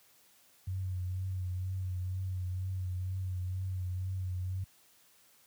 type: tone with vibrato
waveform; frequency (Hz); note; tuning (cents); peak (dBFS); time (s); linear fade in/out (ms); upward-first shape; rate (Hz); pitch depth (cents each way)
sine; 92.5; F#2; 0; -32; 0.67-4.64; 5; triangle; 2.1; 42
effects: white hiss -64 dBFS RMS until 5.46 s + high-pass 60 Hz 12 dB/octave